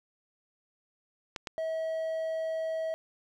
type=clicks; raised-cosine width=0.2 ms; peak=-18 dBFS; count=2; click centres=1.362 / 1.472 s
type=tone; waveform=triangle; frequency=644 Hz; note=E5; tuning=41 cents flat; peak=-28 dBFS; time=1.58-2.94 s; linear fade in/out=0 ms
effects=none